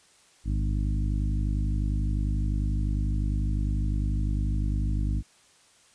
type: harmonic tone with a mistuned harmonic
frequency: 51.4 Hz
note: G#1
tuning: 17 cents flat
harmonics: 1 / 2 / 3 / 4 / 5 / 6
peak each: -25 / -31 / -35 / -37 / -39 / -41 dBFS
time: 0.44-5.23 s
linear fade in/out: 50 ms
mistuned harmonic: 1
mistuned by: +93 cents
effects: white hiss -59 dBFS RMS until 5.94 s + resampled to 22050 Hz